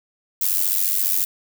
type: noise with amplitude modulation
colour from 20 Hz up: violet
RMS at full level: -17 dBFS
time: 0.41-1.25 s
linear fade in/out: 5 ms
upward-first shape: sine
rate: 94.4 Hz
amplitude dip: 80%
effects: none